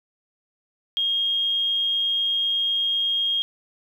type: tone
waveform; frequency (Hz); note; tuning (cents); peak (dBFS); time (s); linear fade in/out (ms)
sine; 3246; G#7; -40; -20; 0.97-3.42; 0
effects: 9-bit